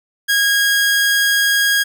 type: tone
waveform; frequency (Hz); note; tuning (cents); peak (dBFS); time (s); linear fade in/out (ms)
sawtooth; 1638; G#6; -24; -9; 0.28-1.84; 20
effects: none